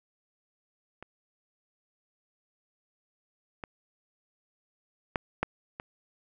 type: clicks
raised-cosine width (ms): 0.5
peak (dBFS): -28 / -22 / -12 / -11 / -22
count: 5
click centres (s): 1.026 / 3.638 / 5.158 / 5.43 / 5.799
effects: none